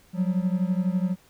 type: beating tone pair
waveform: triangle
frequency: 179.3 / 191.3 Hz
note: F3 / G3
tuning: +46 / -42 cents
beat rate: 12 Hz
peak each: -22 / -24 dBFS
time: 0.13-1.16 s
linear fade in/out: 50 ms
effects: pink hiss -58 dBFS RMS until 1.29 s